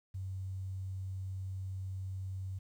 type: tone with quantisation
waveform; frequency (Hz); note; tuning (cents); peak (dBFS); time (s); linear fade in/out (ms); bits
sine; 94.8; F#2; +43; -37; 0.14-2.59; 10; 11
effects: none